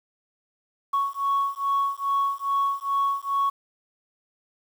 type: beating tone pair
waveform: sine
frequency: 1109 / 1111.4 Hz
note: C#6 / C#6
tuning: 0 / +4 cents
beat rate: 2.4 Hz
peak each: -24 dBFS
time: 0.93-3.5 s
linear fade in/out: 10 ms
effects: tanh soft clip ceiling -17 dBFS + 8-bit